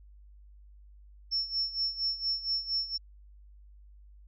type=tone with tremolo; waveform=sine; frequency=5400 Hz; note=E8; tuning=41 cents sharp; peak=-26 dBFS; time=1.31-2.98 s; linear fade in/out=20 ms; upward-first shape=sine; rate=4.3 Hz; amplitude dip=80%; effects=added 50 Hz sine -51 dBFS peak until 4.27 s